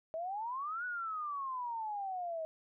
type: exponential two-way sweep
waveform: sine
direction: up then down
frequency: 630 to 1489 to 630 Hz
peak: -36 dBFS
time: 0.14-2.45 s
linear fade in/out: 0 ms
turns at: 0.85 s
effects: none